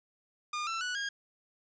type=tone with pitch steps; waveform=sawtooth; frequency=1213 / 1338.2 / 1476.2 / 1628.5 Hz; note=D#6 / E6 / F#6 / G#6; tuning=-44 / +26 / -4 / -34 cents; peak=-29 dBFS; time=0.53-1.09 s; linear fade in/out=5 ms; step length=140 ms; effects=resampled to 16000 Hz + 10-bit